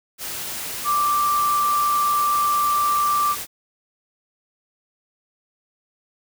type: tone in noise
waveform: sine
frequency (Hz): 1174.7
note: D6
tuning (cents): 0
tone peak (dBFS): -17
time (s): 0.84-3.36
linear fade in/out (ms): 50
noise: white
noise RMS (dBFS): -30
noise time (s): 0.18-3.47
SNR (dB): +10
effects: none